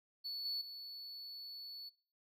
triangle tone with level steps, 4435 Hz, C#8, in tune, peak -38 / -34 / -44 dBFS, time 0.24-1.9 s, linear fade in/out 20 ms, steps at 0.45 / 0.61 s, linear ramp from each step 5 ms, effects noise-tail reverb RT60 0.4 s tail -21 dB re dry + tanh soft clip ceiling -31 dBFS

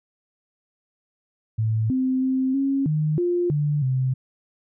sine tone with pitch steps, 110.4 / 259.3 / 261.5 / 273.5 / 153.2 / 351.5 / 147.5 / 130.2 Hz, A2 / C4 / C4 / C#4 / D#3 / F4 / D3 / C3, +6 / -15 / -1 / -23 / -27 / +11 / +8 / -8 cents, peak -19 dBFS, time 1.58-4.14 s, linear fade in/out 10 ms, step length 320 ms, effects none

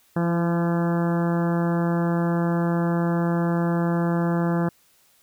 harmonic tone with a mistuned harmonic, 170.7 Hz, F3, 39 cents flat, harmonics 1 / 2 / 3 / 4 / 5 / 6 / 7 / 8 / 9 / 10, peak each -21 / -27 / -31 / -33 / -35 / -37 / -38 / -39 / -40 / -41 dBFS, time 0.16-4.69 s, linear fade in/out 5 ms, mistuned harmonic 2, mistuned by -18 cents, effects white hiss -60 dBFS RMS until 5.22 s

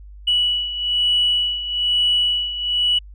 sine beating tone pair, 2943 / 2944.1 Hz, F#7 / F#7, -10 / -9 cents, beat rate 1.1 Hz, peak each -17 / -22 dBFS, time 0.27-2.99 s, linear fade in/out 10 ms, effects tanh soft clip ceiling -9 dBFS + added 50 Hz sine -37 dBFS peak until 3.14 s

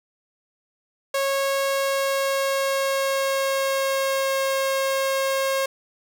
sawtooth tone with pitch glide, 548 to 539.5 Hz, C#5 to C#5, -20 to -47 cents, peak -17 dBFS, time 1.14-5.66 s, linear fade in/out 5 ms, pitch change -27 cents, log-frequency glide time 1.62-4.52 s, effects none

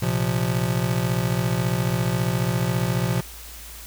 square chord, Bb suspended second, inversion none, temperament just, 116.54 / 131.11 / 174.81 Hz, Bb2 / C3 / F3, 0 / +4 / +2 cents, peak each -26 dBFS, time 0.02-3.21 s, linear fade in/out 5 ms, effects added 56 Hz sine -41 dBFS peak until 3.86 s + white hiss -41 dBFS RMS until 3.86 s

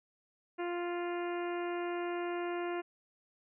harmonic tone, 349.2 Hz, F4, in tune, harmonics 1 / 2 / 3 / 4 / 5 / 6 / 7 / 8, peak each -35 / -41 / -45 / -47 / -49 / -51 / -52 / -53 dBFS, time 0.58-2.82 s, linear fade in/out 20 ms, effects none

